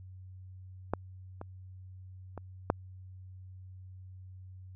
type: clicks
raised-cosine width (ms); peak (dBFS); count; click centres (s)
1; -15 / -27 / -27 / -11; 4; 0.936 / 1.414 / 2.377 / 2.701
effects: added 93 Hz sine -46 dBFS peak until 4.75 s